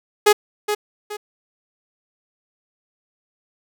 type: tone with echo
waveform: sawtooth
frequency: 418.2 Hz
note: G#4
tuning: 12 cents sharp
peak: -6 dBFS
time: 0.26-0.33 s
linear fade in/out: 10 ms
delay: 420 ms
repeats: 2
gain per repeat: -9 dB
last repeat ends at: 1.17 s
effects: none